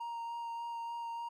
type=tone with vibrato; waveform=triangle; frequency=933 Hz; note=A#5; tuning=1 cent sharp; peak=-36 dBFS; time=0-1.29 s; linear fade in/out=10 ms; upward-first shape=sine; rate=3.4 Hz; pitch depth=11 cents each way; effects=none